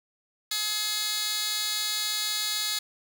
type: tone with high-pass filter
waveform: 15% pulse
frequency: 423.9 Hz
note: G#4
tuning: 35 cents sharp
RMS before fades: -29 dBFS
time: 0.51-2.79 s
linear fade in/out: 5 ms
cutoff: 3500 Hz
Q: 1.5
effects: none